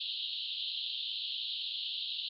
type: band-pass noise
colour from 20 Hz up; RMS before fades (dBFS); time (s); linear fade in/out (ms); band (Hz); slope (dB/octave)
white; -38; 0-2.29; 10; 2900 to 4200; 96
effects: none